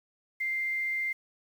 sine tone with quantisation, 2095 Hz, C7, 2 cents sharp, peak -28 dBFS, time 0.4-1.13 s, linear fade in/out 10 ms, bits 9, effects none

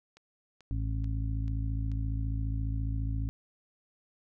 click train, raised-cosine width 0.2 ms, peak -37 dBFS, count 5, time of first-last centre 0.17-1.917 s, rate 2.29 Hz
harmonic tone, 54.6 Hz, A1, 13 cents flat, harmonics 1 / 2 / 3 / 4 / 5, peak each -31 / -33 / -47 / -51 / -42 dBFS, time 0.71-3.29 s, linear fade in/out 0 ms
effects none

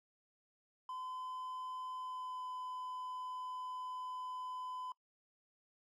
triangle tone with pitch glide, 1019 to 1010.2 Hz, C6 to B5, -46 to +39 cents, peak -40 dBFS, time 0.89-4.92 s, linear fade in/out 2 ms, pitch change -15 cents, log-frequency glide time 1.95-2.45 s, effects noise-tail reverb RT60 0.1 s tail -23 dB re dry

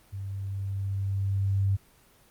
sine tone with level ramp, 98 Hz, G2, in tune, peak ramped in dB -33 to -21 dBFS, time 0.12-1.77 s, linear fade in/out 20 ms, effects pink hiss -59 dBFS RMS until 2.3 s + Opus 24 kbps

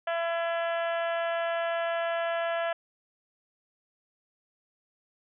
harmonic tone, 335.9 Hz, E4, 33 cents sharp, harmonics 2 / 3 / 4 / 5 / 6 / 7 / 8 / 9 / 10, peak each -28 / -40 / -37 / -36 / -44 / -46 / -46 / -45 / -51 dBFS, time 0.07-2.73 s, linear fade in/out 5 ms, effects none

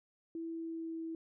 sine tone with pitch glide, 329.6 to 326.2 Hz, E4 to E4, 0 to -18 cents, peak -38 dBFS, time 0.35-1.15 s, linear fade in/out 2 ms, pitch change -18 cents, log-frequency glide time 0.47-1.01 s, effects none

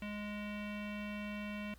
square tone with low-pass filter, 207.7 Hz, G#3, in tune, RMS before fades -42 dBFS, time 0.02-1.74 s, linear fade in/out 2 ms, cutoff 2600 Hz, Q 4.2, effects added 60 Hz sine -57 dBFS peak until 1.78 s + pink hiss -65 dBFS RMS until 1.78 s

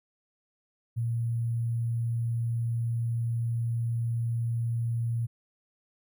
sine tone with sample-and-hold, 116.54 Hz, A#2, in tune, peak -26 dBFS, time 0.96-5.27 s, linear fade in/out 20 ms, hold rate 11025 Hz, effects none

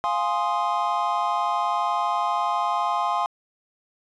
triangle chord, F minor seventh, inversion none, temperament equal, 698.5 / 830.6 / 1046.5 / 1244.5 Hz, F5 / Ab5 / C6 / Eb6, 0 / 0 / 0 / 0 cents, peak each -26 / -25 / -23 / -28 dBFS, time 0.04-3.26 s, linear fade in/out 0 ms, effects resampled to 22050 Hz

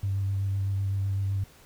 sine tone with vibrato, 98 Hz, G2, in tune, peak -24 dBFS, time 0.03-1.44 s, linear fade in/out 5 ms, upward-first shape square, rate 7.9 Hz, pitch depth 13 cents each way, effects tanh soft clip ceiling -20 dBFS + pink hiss -55 dBFS RMS until 1.65 s

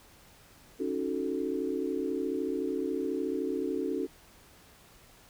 sine chord, D# half-diminished seventh, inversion third, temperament equal, 277.2 / 311.1 / 370 / 440 Hz, C#4 / D#4 / F#4 / A4, 0 / 0 / 0 / 0 cents, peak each -34 / -36 / -34 / -35 dBFS, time 0.79-4.07 s, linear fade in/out 20 ms, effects pink hiss -57 dBFS RMS until 5.29 s

